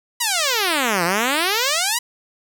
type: exponential two-way sweep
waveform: 5% pulse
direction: down then up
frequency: 1000 to 164.81 to 1000 Hz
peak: -6 dBFS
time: 0.2-1.99 s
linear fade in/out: 10 ms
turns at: 1.04 s
effects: none